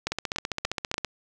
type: two click trains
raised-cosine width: 0.2 ms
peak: -11 / -10 dBFS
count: 15 / 4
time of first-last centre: 0.12-1.047 / 0.07-0.942 s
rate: 15.1 / 3.44 Hz
effects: none